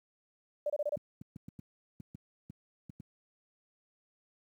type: tone bursts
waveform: sine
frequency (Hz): 590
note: D5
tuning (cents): +8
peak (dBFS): -29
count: 5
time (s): 0.66-0.959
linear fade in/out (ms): 5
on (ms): 39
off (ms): 26
type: clicks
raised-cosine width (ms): 5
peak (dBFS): -29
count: 10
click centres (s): 0.971 / 1.214 / 1.361 / 1.484 / 1.592 / 2.002 / 2.149 / 2.5 / 2.897 / 3.001
effects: high-pass 150 Hz 12 dB/octave + 11-bit